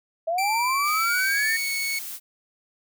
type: linear sweep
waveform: sine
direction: up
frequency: 638 to 1840 Hz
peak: -22 dBFS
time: 0.27-1.57 s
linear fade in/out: 10 ms
type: tone with pitch glide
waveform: sawtooth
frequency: 2342 to 2211 Hz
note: D7 to C#7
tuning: -5 to -5 cents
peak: -22 dBFS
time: 0.38-1.99 s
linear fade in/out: 5 ms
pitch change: -100 cents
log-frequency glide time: 0.68-1.69 s
type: noise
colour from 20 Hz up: blue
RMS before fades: -35 dBFS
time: 0.83-2.2 s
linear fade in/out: 50 ms
effects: none